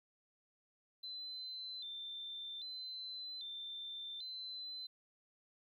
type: tone with vibrato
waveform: triangle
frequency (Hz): 3800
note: A#7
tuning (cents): +33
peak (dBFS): -40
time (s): 1.03-4.87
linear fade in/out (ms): 10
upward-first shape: square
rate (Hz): 0.63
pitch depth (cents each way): 110
effects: tanh soft clip ceiling -42 dBFS

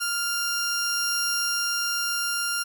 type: tone pair together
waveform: sawtooth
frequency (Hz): 1396.9 / 5588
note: F6 / F8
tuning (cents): 0 / 0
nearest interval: 2 octaves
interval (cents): 2400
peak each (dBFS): -23 / -25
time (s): 0-2.64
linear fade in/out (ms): 20
effects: none

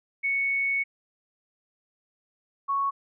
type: tone pair in turn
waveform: sine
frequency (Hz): 2217 / 1108.5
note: C#7 / C#6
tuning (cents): 0 / 0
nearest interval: octave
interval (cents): 1200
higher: first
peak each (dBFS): -23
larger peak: neither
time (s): 0.23-0.84 / 2.68-2.91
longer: first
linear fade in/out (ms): 20
effects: none

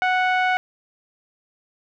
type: tone with low-pass filter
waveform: sawtooth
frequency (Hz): 739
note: F#5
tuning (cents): -2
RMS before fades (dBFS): -20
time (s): 0.02-0.57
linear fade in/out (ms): 0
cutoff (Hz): 2100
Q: 1.8
effects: none

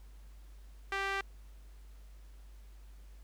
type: tone with band-pass filter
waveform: sawtooth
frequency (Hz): 392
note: G4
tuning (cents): 0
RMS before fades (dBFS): -35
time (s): 0.92-1.21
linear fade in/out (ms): 2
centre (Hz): 1800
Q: 1.4
effects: added 50 Hz sine -50 dBFS peak until 3.23 s + pink hiss -67 dBFS RMS until 3.23 s

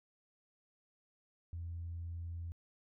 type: tone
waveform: sine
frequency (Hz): 84.8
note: E2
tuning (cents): +50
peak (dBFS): -39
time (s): 1.53-2.52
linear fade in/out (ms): 0
effects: tanh soft clip ceiling -35 dBFS

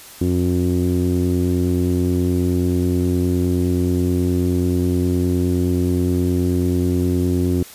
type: tone with low-pass filter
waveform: sawtooth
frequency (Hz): 89.5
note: F2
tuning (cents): +43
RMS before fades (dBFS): -18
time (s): 0.21-7.63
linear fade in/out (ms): 5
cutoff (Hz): 320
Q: 4.5
effects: white hiss -40 dBFS RMS until 7.74 s + resampled to 32000 Hz

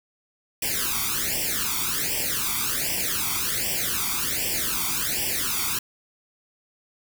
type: noise with flanger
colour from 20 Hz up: white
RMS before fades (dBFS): -26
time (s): 0.62-5.79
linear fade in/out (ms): 5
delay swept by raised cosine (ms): 0.37 to 0.88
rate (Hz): 1.3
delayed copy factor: +1
effects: none

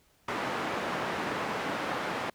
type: band-pass noise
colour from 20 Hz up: white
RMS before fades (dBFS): -33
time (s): 0.28-2.3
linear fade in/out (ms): 5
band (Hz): 150 to 1400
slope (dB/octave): 12
effects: pink hiss -66 dBFS RMS until 2.34 s

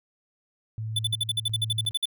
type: tone with tremolo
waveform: sine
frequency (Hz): 110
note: A2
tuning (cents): 0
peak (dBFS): -29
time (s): 0.78-1.91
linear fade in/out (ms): 0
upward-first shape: square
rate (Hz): 1.4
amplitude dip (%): 45
type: tone bursts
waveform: square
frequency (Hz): 3500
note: A7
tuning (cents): -10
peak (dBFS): -23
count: 14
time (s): 0.96-2.056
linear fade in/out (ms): 5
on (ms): 30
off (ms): 52
effects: none

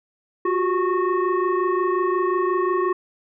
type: tone with frequency modulation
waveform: sine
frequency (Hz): 357.2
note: F4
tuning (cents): +39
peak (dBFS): -18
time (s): 0.45-2.93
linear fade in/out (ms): 5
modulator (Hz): 740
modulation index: 1.2
effects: none

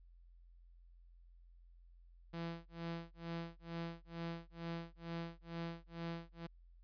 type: tone with tremolo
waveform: sawtooth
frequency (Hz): 167.8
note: E3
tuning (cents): +31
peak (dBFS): -36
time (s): 2.33-6.47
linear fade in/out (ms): 10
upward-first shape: sine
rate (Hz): 2.2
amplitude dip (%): 100
effects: added 43 Hz sine -59 dBFS peak until 6.83 s + resampled to 11025 Hz

